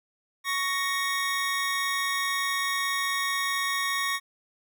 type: tone pair together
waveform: 25% pulse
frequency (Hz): 1111.2 / 1864.7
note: C#6 / A#6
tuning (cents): +4 / 0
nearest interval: major sixth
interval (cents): 896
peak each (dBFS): -25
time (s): 0.44-4.2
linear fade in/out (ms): 50
effects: none